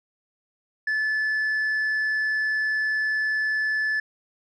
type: tone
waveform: sine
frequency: 1735 Hz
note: A6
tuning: 25 cents flat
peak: -19 dBFS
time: 0.87-4 s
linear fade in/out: 5 ms
effects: tanh soft clip ceiling -21 dBFS